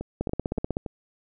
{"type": "two click trains", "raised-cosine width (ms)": 2, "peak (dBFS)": [-13, -19], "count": [10, 4], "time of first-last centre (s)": [[0.21, 0.769], [0.01, 0.862]], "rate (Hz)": [16.1, 3.52], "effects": []}